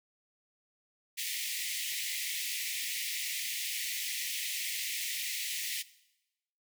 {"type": "high-pass noise", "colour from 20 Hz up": "pink", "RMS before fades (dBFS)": -36, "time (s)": [1.17, 5.83], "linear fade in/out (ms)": 20, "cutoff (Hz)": 1900, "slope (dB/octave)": 96, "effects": ["noise-tail reverb RT60 0.9 s tail -18 dB re dry"]}